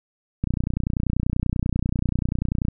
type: click train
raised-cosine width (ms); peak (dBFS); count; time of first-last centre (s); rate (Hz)
5; -10; 69; 0.44-2.684; 30.3
effects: none